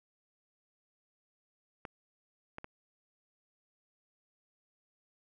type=clicks; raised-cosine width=0.5 ms; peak=-26 / -26 / -28 dBFS; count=3; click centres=1.852 / 2.584 / 2.644 s; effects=none